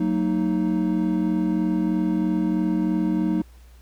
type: chord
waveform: triangle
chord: D# minor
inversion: first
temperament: equal with one note detuned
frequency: 185 / 228.2 / 311.1 Hz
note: F#3 / A#3 / D#4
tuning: 0 / -37 / 0 cents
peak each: -22 / -24 / -21 dBFS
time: 0-3.42 s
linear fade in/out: 5 ms
effects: added 60 Hz sine -45 dBFS peak until 3.81 s + pink hiss -58 dBFS RMS until 3.81 s